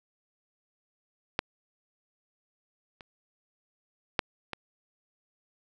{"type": "clicks", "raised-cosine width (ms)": 0.3, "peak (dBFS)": [-9, -29, -7, -18], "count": 4, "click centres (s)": [1.391, 3.008, 4.192, 4.533], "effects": []}